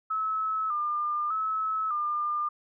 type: tone with vibrato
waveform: sine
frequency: 1248 Hz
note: D#6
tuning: 5 cents sharp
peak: -26 dBFS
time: 0.1-2.49 s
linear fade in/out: 10 ms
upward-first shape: square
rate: 0.83 Hz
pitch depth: 65 cents each way
effects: none